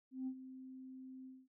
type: tone with ADSR envelope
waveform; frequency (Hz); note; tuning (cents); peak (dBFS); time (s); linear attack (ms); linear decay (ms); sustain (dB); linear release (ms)
sine; 260.3; C4; -9; -36; 0.11-1.48; 160; 71; -13; 220
effects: tanh soft clip ceiling -34 dBFS